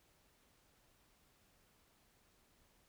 silence, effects pink hiss -72 dBFS RMS until 2.88 s

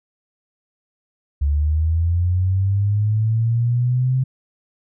sine linear sweep, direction up, 70.3 to 131.5 Hz, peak -15 dBFS, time 1.41-4.24 s, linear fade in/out 10 ms, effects none

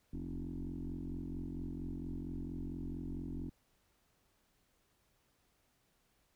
sine tone with frequency modulation, 157.4 Hz, D#3, 20 cents sharp, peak -38 dBFS, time 0.13-3.5 s, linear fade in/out 5 ms, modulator 44.4 Hz, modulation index 3.6, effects tanh soft clip ceiling -34 dBFS + pink hiss -75 dBFS RMS until 6.35 s

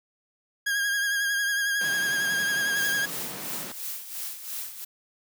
40% pulse tone with vibrato, 1631 Hz, G#6, 32 cents flat, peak -23 dBFS, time 0.66-3.06 s, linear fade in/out 10 ms, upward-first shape sine, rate 11 Hz, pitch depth 35 cents each way
pink high-pass noise, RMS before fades -39 dBFS, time 1.81-3.72 s, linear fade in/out 2 ms, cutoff 130 Hz, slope 96 dB/octave
blue noise with tremolo, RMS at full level -33 dBFS, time 2.76-4.85 s, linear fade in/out 10 ms, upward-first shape sine, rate 2.9 Hz, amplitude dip 65%
effects none

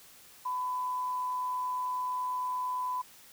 sine tone with amplitude modulation, 1003 Hz, B5, 26 cents sharp, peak -29 dBFS, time 0.45-3.02 s, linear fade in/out 10 ms, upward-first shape sine, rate 129 Hz, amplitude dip 25%, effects white hiss -55 dBFS RMS until 3.32 s

